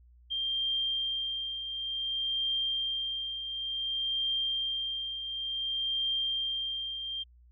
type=tone with tremolo; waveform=sine; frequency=3182 Hz; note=G7; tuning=25 cents sharp; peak=-27 dBFS; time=0.3-7.24 s; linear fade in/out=20 ms; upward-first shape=triangle; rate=0.56 Hz; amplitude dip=60%; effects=added 60 Hz sine -55 dBFS peak until 7.51 s